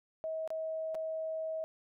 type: tone with dropouts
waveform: sine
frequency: 639 Hz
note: D#5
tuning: 46 cents sharp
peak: -34 dBFS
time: 0.24-1.64 s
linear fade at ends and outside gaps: 0 ms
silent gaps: 0.476-0.504 / 0.946-0.951 s
effects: none